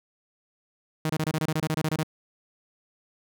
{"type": "tone bursts", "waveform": "sawtooth", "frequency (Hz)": 156.7, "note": "D#3", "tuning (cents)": 13, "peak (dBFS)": -20, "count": 14, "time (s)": [1.05, 2.033], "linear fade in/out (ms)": 2, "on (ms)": 47, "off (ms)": 25, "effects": []}